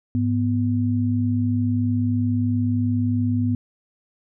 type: tone pair together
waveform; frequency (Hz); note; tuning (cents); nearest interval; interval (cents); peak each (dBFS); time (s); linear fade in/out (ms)
sine; 103.81 / 246.9; G#2 / B3; 0 / 0; octave + minor third; 1500; -21; 0.15-3.55; 0
effects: none